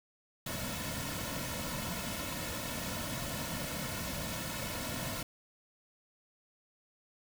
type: noise with comb filter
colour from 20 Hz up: pink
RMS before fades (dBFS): -38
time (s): 0.46-5.23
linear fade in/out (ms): 5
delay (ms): 2.5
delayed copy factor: -0.7
effects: none